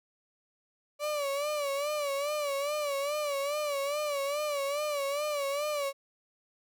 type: tone with vibrato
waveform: 35% pulse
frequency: 577 Hz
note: D5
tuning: 31 cents flat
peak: -28 dBFS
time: 0.99-5.93 s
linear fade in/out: 50 ms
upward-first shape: sine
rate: 2.4 Hz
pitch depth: 81 cents each way
effects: none